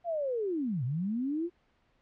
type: linear two-way sweep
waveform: sine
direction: down then up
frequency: 707 to 115.8 to 357 Hz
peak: -29 dBFS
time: 0.04-1.5 s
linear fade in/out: 50 ms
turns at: 0.84 s
effects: pink hiss -70 dBFS RMS until 2.01 s + low-pass 3000 Hz 12 dB/octave